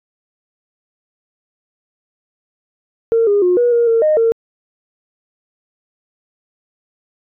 sine tone with pitch steps, 457.1 / 407.7 / 359.2 / 482.7 / 471.5 / 456.8 / 615 / 456.4 Hz, A#4 / G#4 / F4 / B4 / A#4 / A#4 / D#5 / A#4, -34 / -32 / +49 / -40 / +20 / -35 / -20 / -37 cents, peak -9 dBFS, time 3.12-4.32 s, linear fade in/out 0 ms, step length 150 ms, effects tanh soft clip ceiling -5 dBFS

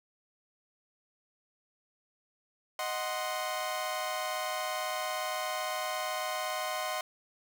sawtooth chord, C diminished, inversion first, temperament equal, 622.3 / 740 / 1046.5 Hz, Eb5 / Gb5 / C6, 0 / 0 / 0 cents, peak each -33 dBFS, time 2.79-7.01 s, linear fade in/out 2 ms, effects none

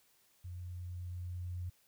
sine tone with level ramp, 89.1 Hz, F2, 35 cents sharp, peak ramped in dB -42 to -37 dBFS, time 0.44-1.7 s, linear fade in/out 10 ms, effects white hiss -70 dBFS RMS until 1.87 s

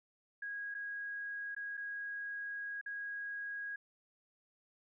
sine tone with dropouts, 1646 Hz, G#6, 16 cents flat, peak -39 dBFS, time 0.42-3.76 s, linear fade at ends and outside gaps 5 ms, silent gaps 0.743-0.748 / 1.549-1.564 / 1.771-1.775 / 2.813-2.86 s, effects none

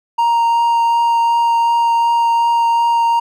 triangle tone with vibrato, 932.3 Hz, A#5, in tune, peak -9 dBFS, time 0.18-3.2 s, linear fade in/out 10 ms, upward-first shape triangle, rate 2.7 Hz, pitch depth 9 cents each way, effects none

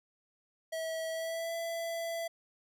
square tone with pitch glide, 647 to 667.9 Hz, E5 to E5, -32 to +23 cents, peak -35 dBFS, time 0.72-2.28 s, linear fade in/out 10 ms, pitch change +55 cents, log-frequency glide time 1.1-1.54 s, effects none

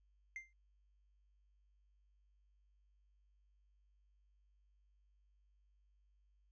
triangle tone with exponential decay, 2093 Hz, C7, in tune, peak -39 dBFS, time 0.36-0.53 s, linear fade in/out 1 ms, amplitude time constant 35 ms, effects added 50 Hz sine -70 dBFS peak until 6.51 s + resampled to 16000 Hz

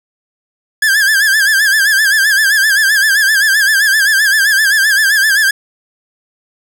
45% pulse tone with vibrato, 1661.2 Hz, G#6, in tune, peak -8 dBFS, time 0.82-5.51 s, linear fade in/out 5 ms, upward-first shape sine, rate 7.7 Hz, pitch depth 110 cents each way, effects none

